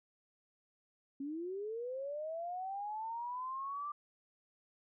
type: linear sweep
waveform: sine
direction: up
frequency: 268.5 to 1186 Hz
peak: -38 dBFS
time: 1.2-3.92 s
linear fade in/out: 5 ms
effects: none